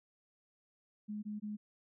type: tone bursts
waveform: sine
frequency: 210 Hz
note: G#3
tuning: 19 cents sharp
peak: -38 dBFS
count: 3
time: 1.08-1.57 s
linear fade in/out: 20 ms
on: 150 ms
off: 20 ms
effects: none